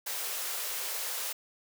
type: high-pass noise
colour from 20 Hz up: white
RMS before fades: -35 dBFS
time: 0.06-1.33 s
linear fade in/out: 10 ms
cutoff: 400 Hz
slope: 48 dB/octave
effects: none